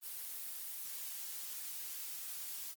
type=noise; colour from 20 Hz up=blue; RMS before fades=-44 dBFS; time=0.01-2.75 s; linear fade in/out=50 ms; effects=Opus 24 kbps